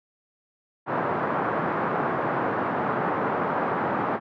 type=band-pass noise; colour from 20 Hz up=white; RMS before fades=-26 dBFS; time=0.86-4.2 s; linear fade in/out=50 ms; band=130 to 1300 Hz; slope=24 dB/octave; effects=none